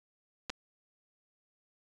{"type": "clicks", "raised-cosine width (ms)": 0.2, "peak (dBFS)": -19, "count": 2, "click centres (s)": [0.497, 0.501], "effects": ["resampled to 22050 Hz"]}